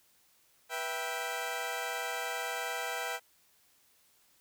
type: chord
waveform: 15% pulse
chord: E minor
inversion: second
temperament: equal with one note detuned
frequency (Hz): 488.8 / 659.3 / 784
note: B4 / E5 / G5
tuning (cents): -18 / 0 / 0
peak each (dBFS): -33 / -33 / -31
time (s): 0.69-3.2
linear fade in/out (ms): 50
effects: white hiss -67 dBFS RMS until 4.4 s